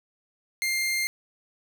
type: tone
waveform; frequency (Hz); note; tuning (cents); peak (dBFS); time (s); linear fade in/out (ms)
sawtooth; 2108; C7; +12; -21; 0.62-1.07; 0
effects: none